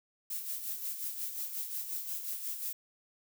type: noise with tremolo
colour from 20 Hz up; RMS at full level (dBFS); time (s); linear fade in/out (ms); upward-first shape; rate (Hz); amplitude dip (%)
violet; -36; 0.3-2.73; 5; sine; 5.6; 55
effects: none